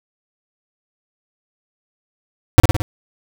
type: tone with echo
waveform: square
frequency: 103.83 Hz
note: G#2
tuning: in tune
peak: -3 dBFS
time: 2.58-2.6 s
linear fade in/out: 0 ms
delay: 55 ms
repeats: 4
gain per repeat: -4 dB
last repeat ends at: 2.82 s
effects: none